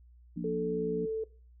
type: chord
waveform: sine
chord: Bb major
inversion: second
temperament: equal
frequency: 174.61 / 233.1 / 293.7 Hz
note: F3 / Bb3 / D4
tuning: 0 / 0 / 0 cents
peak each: -36 / -39 / -39 dBFS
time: 0.36-1.06 s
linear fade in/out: 10 ms
type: tone with pitch glide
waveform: sine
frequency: 437.7 to 441.8 Hz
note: A4 to A4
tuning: -9 to +7 cents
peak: -30 dBFS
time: 0.44-1.24 s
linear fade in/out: 5 ms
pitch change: +16 cents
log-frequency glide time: 0.98-1.05 s
effects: noise-tail reverb RT60 0.4 s tail -21 dB re dry + added 60 Hz sine -54 dBFS peak until 1.6 s